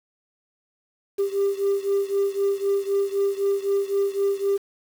sine beating tone pair, 395.8 / 399.7 Hz, G4 / G4, +17 / +34 cents, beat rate 3.9 Hz, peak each -21 / -23 dBFS, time 1.18-4.58 s, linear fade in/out 20 ms, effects tanh soft clip ceiling -16 dBFS + 7-bit

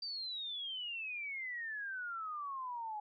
sine exponential sweep, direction down, 4699 to 830.6 Hz, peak -39 dBFS, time 0.02-3 s, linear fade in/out 5 ms, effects none

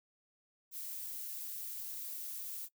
violet noise, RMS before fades -43 dBFS, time 0.71-2.69 s, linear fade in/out 50 ms, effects noise-tail reverb RT60 0.1 s tail -21 dB re dry

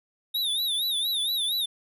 square tone with vibrato, 3700 Hz, A#7, 14 cents flat, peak -25 dBFS, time 0.34-1.66 s, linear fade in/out 10 ms, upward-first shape sine, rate 4.3 Hz, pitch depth 120 cents each way, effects none

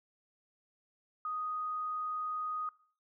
sine tone, 1245 Hz, D#6, 1 cent sharp, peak -34 dBFS, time 1.25-2.69 s, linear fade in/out 2 ms, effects noise-tail reverb RT60 0.5 s tail -22 dB re dry

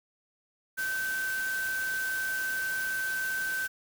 sine tone in noise, 1542 Hz, G6, 29 cents flat, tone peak -29 dBFS, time 0.77-3.68 s, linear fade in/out 20 ms, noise white, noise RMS -40 dBFS, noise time 0.77-3.68 s, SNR +8 dB, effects none

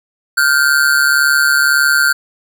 square ring-modulated tone, 1481 Hz, F#6, 1 cent sharp, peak -7 dBFS, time 0.37-2.13 s, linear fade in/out 10 ms, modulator 70.9 Hz, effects none

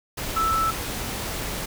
sine tone in noise, 1318.5 Hz, E6, in tune, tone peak -20 dBFS, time 0.36-0.71 s, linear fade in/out 10 ms, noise pink, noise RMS -30 dBFS, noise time 0.17-1.66 s, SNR +7 dB, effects none

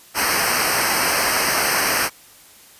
pink noise with comb filter, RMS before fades -19 dBFS, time 0.14-2.1 s, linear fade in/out 50 ms, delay 0.28 ms, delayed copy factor -1, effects white hiss -47 dBFS RMS until 2.79 s + resampled to 32000 Hz

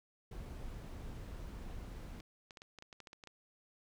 brown noise, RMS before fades -46 dBFS, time 0.31-2.21 s, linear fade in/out 5 ms
clicks, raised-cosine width 0.2 ms, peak -34 dBFS, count 12, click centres 2.202 / 2.508 / 2.572 / 2.619 / 2.787 / 2.824 / 2.928 / 3.003 / 3.072 / 3.131 / 3.238 / 3.273 s
effects none

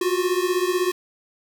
square beating tone pair, 355.5 / 371.5 Hz, F4 / F#4, +31 / +7 cents, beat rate 16 Hz, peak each -23 / -24 dBFS, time 0.01-0.92 s, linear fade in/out 5 ms, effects none

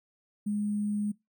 sine tone with sample-and-hold, 207.7 Hz, G#3, in tune, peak -27 dBFS, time 0.46-1.12 s, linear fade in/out 10 ms, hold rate 8820 Hz, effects noise-tail reverb RT60 0.2 s tail -22 dB re dry

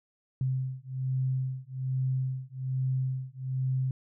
sine beating tone pair, 130 / 131.2 Hz, C3 / C3, -11 / +5 cents, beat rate 1.2 Hz, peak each -31 dBFS, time 0.41-3.91 s, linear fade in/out 2 ms, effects none

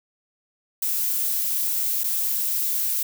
violet noise with dropouts, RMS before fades -24 dBFS, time 0.82-3.03 s, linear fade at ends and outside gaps 5 ms, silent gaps 2.036-2.041 s, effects none

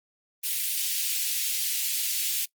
white high-pass noise, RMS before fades -28 dBFS, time 0.43-2.46 s, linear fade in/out 20 ms, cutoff 2400 Hz, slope 24 dB/octave, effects noise-tail reverb RT60 0.1 s tail -22 dB re dry + Opus 24 kbps

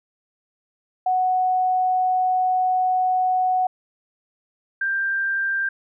sine tone pair in turn, 740 / 1583 Hz, F#5 / G6, 0 / +17 cents, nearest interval octave + minor second, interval 1317 cents, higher second, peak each -17 / -20 dBFS, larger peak first, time 1.06-3.67 / 4.81-5.69 s, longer first, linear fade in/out 5 ms, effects none

